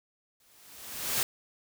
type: noise with exponential growth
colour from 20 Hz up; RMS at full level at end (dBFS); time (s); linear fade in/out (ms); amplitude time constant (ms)
white; -26; 0.4-1.23; 2; 180
effects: none

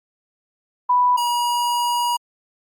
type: tone pair in turn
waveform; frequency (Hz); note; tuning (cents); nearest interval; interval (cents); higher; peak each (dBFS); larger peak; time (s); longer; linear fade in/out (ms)
sine / square; 987.8 / 960.8; B5 / B5; 0 / -48; unison; 48; first; -13 / -19; first; 0.89-1.17 / 1.17-2.17; second; 10
effects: Opus 48 kbps

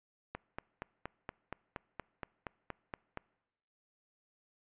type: click train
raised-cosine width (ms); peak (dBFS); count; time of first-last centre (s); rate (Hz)
0.5; -24; 13; 0.35-3.174; 4.25
effects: noise-tail reverb RT60 1.0 s tail -24 dB re dry + resampled to 8000 Hz

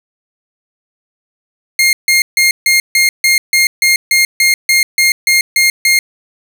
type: tone bursts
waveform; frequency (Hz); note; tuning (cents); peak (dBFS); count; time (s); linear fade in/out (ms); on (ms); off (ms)
sawtooth; 2128; C7; +29; -4; 15; 1.79-5.99; 2; 140; 150
effects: none

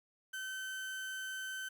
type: tone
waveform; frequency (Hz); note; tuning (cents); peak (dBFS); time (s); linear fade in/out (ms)
35% pulse; 1535; G6; -37; -38; 0.33-1.69; 10
effects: 11-bit

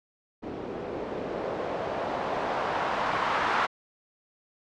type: noise with low-pass filter sweep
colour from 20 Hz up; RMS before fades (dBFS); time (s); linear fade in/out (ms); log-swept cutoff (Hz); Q
blue; -30; 0.42-3.67; 20; 360 to 1200; 1.5
effects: low-pass 5000 Hz 12 dB/octave

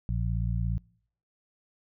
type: harmonic tone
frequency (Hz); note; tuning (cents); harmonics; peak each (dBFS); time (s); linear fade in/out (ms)
57.3; A#1; -29; 1 / 2 / 3; -29 / -30 / -35; 0.09-0.78; 0
effects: noise-tail reverb RT60 0.6 s tail -24 dB re dry

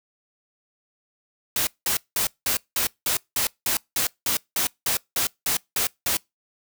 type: noise bursts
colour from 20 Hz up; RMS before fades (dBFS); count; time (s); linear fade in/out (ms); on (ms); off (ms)
white; -23; 16; 1.56-6.17; 2; 110; 190
effects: noise-tail reverb RT60 0.2 s tail -25 dB re dry

